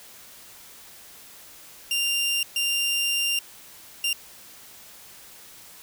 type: tone bursts at uneven times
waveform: sawtooth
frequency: 2788 Hz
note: F7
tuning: 4 cents flat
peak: -19 dBFS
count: 3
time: 1.91-2.43 / 2.56-3.39 / 4.04-4.13 s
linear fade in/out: 2 ms
effects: white hiss -47 dBFS RMS until 5.82 s